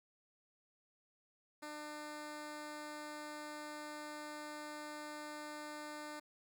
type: tone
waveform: 10% pulse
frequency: 300 Hz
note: D4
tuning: 37 cents sharp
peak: -37 dBFS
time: 1.62-6.2 s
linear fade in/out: 10 ms
effects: none